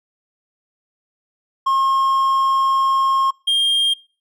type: tone pair in turn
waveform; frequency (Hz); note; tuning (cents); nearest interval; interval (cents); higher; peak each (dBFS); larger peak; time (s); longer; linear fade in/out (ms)
triangle; 1075 / 3212; C6 / G7; +47 / +41; octave + perfect fifth; 1894; second; -12; neither; 1.66-3.31 / 3.47-3.94; first; 10
effects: noise-tail reverb RT60 0.4 s tail -25 dB re dry